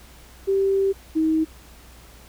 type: tone pair in turn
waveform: sine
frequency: 390 / 317.2 Hz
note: G4 / D#4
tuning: -9 / +33 cents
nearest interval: major third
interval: 358 cents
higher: first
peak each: -17 dBFS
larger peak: neither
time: 0.47-0.93 / 1.15-1.45 s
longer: first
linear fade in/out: 20 ms
effects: added 60 Hz sine -47 dBFS peak until 2.28 s + pink hiss -49 dBFS RMS until 2.28 s